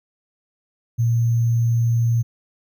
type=tone with sample-and-hold; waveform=sine; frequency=116.54 Hz; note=A#2; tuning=in tune; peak=-15 dBFS; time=0.98-2.23 s; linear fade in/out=20 ms; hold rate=6300 Hz; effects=none